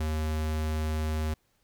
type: tone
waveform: square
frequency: 77.78 Hz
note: D#2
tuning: in tune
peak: -28 dBFS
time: 0-1.34 s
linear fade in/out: 5 ms
effects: pink hiss -71 dBFS RMS until 1.63 s